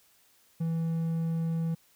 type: tone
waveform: triangle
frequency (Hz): 164.3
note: E3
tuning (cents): -5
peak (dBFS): -25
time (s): 0.6-1.75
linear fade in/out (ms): 10
effects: white hiss -64 dBFS RMS until 1.95 s